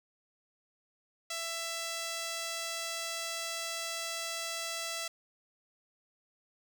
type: tone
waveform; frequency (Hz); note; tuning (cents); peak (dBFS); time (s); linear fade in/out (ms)
5% pulse; 665; E5; +15; -24; 1.3-5.08; 5
effects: none